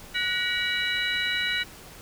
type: tone cluster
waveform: sine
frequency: 1475 / 1902 / 2277 / 2915 / 3917 Hz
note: F#6 / A#6 / C#7 / F#7 / B7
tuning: -6 / +34 / +46 / -26 / -15 cents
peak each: -30 dBFS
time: 0.14-1.64 s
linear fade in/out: 20 ms
effects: tanh soft clip ceiling -16 dBFS + pink hiss -46 dBFS RMS until 2.01 s